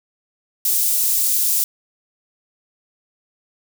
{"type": "high-pass noise", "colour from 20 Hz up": "white", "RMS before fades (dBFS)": -18, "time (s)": [0.65, 1.64], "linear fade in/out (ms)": 2, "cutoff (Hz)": 7200, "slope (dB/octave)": 12, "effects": []}